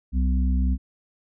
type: harmonic tone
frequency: 63.7 Hz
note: C2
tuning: 46 cents flat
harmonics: 1 / 3 / 4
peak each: -19 / -29 / -31 dBFS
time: 0.12-0.78 s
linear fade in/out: 50 ms
effects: none